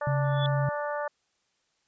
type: harmonic tone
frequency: 293.7 Hz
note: D4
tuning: in tune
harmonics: 2 / 3 / 4 / 5 / 6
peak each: -31 / -35 / -37 / -39 / -41 dBFS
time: 0.01-1.08 s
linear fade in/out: 5 ms
type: tone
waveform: sine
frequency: 137 Hz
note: C#3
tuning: 20 cents flat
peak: -24 dBFS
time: 0.07-0.69 s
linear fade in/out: 2 ms
type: tone with exponential growth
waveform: sine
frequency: 3438 Hz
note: A7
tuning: 41 cents flat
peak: -28 dBFS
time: 0.24-0.46 s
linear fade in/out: 1 ms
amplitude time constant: 47 ms
effects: white hiss -73 dBFS RMS until 1.87 s + resampled to 16000 Hz